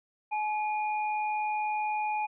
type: tone pair together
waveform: sine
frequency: 849.9 / 2434 Hz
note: G#5 / D#7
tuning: +40 / -39 cents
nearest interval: octave + tritone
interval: 1821 cents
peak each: -28 / -37 dBFS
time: 0.31-2.27 s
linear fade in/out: 20 ms
effects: none